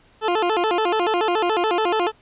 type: tone with vibrato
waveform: 20% pulse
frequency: 392 Hz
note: G4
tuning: in tune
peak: -13 dBFS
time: 0.21-2.12 s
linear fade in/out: 50 ms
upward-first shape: square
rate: 7 Hz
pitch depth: 190 cents each way
effects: pink hiss -55 dBFS RMS until 2.21 s + resampled to 8000 Hz